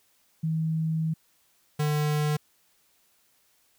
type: tone pair in turn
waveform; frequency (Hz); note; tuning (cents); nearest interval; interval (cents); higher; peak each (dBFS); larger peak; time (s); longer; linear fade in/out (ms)
sine / square; 160 / 150.03; D#3 / D3; +49 / +37; minor second; 112; first; -24; neither; 0.43-1.14 / 1.79-2.37; first; 10
effects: white hiss -66 dBFS RMS until 3.78 s